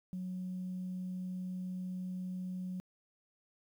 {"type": "tone", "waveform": "sine", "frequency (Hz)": 183.6, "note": "F#3", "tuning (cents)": -13, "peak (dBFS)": -36, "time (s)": [0.13, 2.8], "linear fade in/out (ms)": 0, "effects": ["tanh soft clip ceiling -33 dBFS", "11-bit"]}